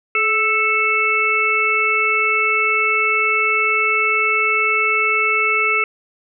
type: harmonic tone with a mistuned harmonic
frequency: 440 Hz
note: A4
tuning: in tune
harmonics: 1 / 3 / 5 / 6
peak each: -25 / -20 / -18 / -19 dBFS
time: 0.15-5.84 s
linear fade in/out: 2 ms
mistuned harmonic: 1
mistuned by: -44 cents
effects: none